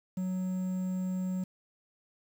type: tone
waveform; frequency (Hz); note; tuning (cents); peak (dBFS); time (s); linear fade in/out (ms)
triangle; 185; F#3; 0; -28; 0.17-1.44; 5
effects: 9-bit